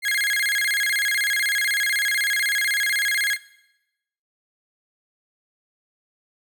35% pulse tone with vibrato, 1864.7 Hz, A#6, in tune, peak -18 dBFS, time 0.02-3.38 s, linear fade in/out 50 ms, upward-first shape square, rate 16 Hz, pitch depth 210 cents each way, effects noise-tail reverb RT60 0.9 s tail -19 dB re dry

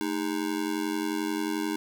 square tone with amplitude modulation, 311.1 Hz, D#4, in tune, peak -24 dBFS, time 0.01-1.76 s, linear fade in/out 0 ms, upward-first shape sine, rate 91.3 Hz, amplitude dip 95%, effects none

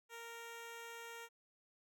10% pulse tone, 464.2 Hz, A#4, 7 cents flat, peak -40 dBFS, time 0.09-1.29 s, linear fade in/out 50 ms, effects none

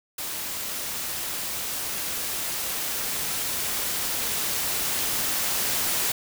white noise with level ramp, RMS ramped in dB -32 to -25 dBFS, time 0.18-6.12 s, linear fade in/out 5 ms, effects none

